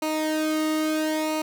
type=tone with flanger; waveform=sawtooth; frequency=311.1 Hz; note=D#4; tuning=in tune; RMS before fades=-25 dBFS; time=0.02-1.42 s; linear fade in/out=5 ms; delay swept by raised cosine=0.59 to 1.22 ms; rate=0.74 Hz; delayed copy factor=-0.75; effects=none